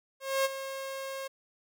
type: tone with ADSR envelope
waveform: sawtooth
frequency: 539 Hz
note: C#5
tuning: 49 cents flat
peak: -20 dBFS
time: 0.2-1.28 s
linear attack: 250 ms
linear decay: 26 ms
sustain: -12 dB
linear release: 12 ms
effects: none